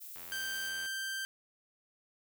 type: noise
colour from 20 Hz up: violet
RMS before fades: -47 dBFS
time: 0-0.7 s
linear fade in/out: 20 ms
type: click train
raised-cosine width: 0.3 ms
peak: -35 dBFS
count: 61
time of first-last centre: 0.16-0.86 s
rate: 85.7 Hz
type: tone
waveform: sawtooth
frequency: 1568 Hz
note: G6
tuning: in tune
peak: -32 dBFS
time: 0.32-1.25 s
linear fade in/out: 0 ms
effects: none